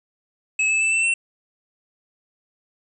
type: tone with pitch steps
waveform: square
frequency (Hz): 2585 / 2614 / 2642 / 2672 / 2701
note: E7 / E7 / E7 / E7 / E7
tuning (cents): -34 / -15 / +3 / +23 / +42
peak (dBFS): -18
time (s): 0.59-1.14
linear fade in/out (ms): 5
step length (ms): 110
effects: resampled to 22050 Hz